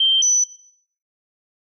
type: tone pair in turn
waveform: sine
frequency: 3142 / 5979 Hz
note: G7 / F#8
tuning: +3 / +17 cents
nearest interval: major seventh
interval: 1114 cents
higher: second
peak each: -13 dBFS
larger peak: neither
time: 0-0.22 / 0.22-0.44 s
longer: neither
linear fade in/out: 5 ms
effects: noise-tail reverb RT60 0.6 s tail -17 dB re dry